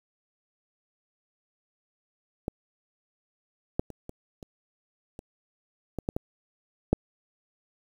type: clicks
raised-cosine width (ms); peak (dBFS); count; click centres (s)
2; -16 / -11 / -27 / -25 / -29 / -27 / -18 / -14 / -15 / -7; 10; 2.481 / 3.795 / 3.903 / 4.094 / 4.428 / 5.191 / 5.987 / 6.089 / 6.165 / 6.93
effects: 8-bit